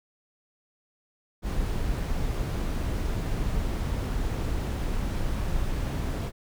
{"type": "noise", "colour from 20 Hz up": "brown", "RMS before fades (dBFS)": -28, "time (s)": [1.42, 6.32], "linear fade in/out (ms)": 50, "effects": []}